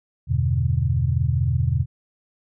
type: chord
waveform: sine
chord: E minor seventh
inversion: none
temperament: equal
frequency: 82.41 / 98 / 123.47 / 146.83 Hz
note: E2 / G2 / B2 / D3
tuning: 0 / 0 / 0 / 0 cents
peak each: -23 / -26 / -21 / -26 dBFS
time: 0.27-1.86 s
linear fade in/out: 50 ms
effects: none